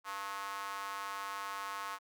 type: tone with high-pass filter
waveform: square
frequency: 98.7 Hz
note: G2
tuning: 12 cents sharp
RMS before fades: -41 dBFS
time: 0.04-1.99 s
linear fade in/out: 50 ms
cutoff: 1100 Hz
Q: 3.6
effects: none